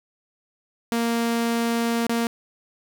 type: tone with dropouts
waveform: sawtooth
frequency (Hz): 232.6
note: A#3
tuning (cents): -4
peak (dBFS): -17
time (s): 0.92-2.27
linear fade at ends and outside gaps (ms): 0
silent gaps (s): 2.067-2.095
effects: none